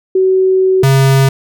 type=tone pair in turn; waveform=sine / square; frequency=376.8 / 135.16 Hz; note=F#4 / C#3; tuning=+32 / -43 cents; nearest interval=octave + tritone; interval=1775 cents; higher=first; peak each=-7 dBFS; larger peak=neither; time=0.15-0.83 / 0.83-1.29 s; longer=first; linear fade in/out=5 ms; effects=none

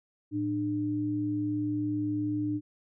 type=tone pair together; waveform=sine; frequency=112.3 / 299.8 Hz; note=A2 / D4; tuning=+36 / +36 cents; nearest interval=octave + perfect fourth; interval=1700 cents; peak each=-35 / -28 dBFS; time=0.31-2.61 s; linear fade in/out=50 ms; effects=none

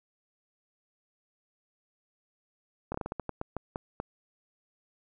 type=slowing click train; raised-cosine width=1 ms; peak=-19 dBFS; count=12; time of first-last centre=2.92-4.001 s; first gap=24 ms; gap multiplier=1.26; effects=none

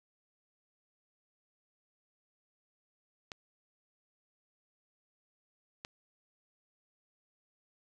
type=clicks; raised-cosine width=0.2 ms; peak=-24 dBFS; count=2; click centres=3.318 / 5.849 s; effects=none

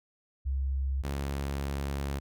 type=tone pair in turn; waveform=sine / sawtooth; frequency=67.3 / 69.67 Hz; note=C2 / C#2; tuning=+49 / +9 cents; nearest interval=minor second; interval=60 cents; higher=second; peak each=-27 dBFS; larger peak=neither; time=0.45-1.03 / 1.03-2.2 s; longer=second; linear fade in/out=20 ms; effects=none

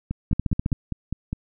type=two click trains; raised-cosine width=5 ms; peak=-10 / -14 dBFS; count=7 / 7; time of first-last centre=0.33-0.727 / 0.11-1.33 s; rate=15.1 / 4.92 Hz; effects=none

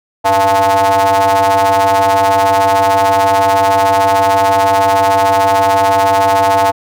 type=ring-modulated tone; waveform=square; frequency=98.6 Hz; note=G2; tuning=11 cents sharp; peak=-6 dBFS; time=0.24-6.72 s; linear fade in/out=20 ms; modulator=782 Hz; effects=none

